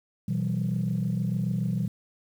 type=chord; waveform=sine; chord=E minor; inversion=second; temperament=equal with one note detuned; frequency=123.47 / 164.81 / 191.63 Hz; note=B2 / E3 / G3; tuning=0 / 0 / -39 cents; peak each=-28 dBFS; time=0.28-1.88 s; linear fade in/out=5 ms; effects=tanh soft clip ceiling -19 dBFS + 9-bit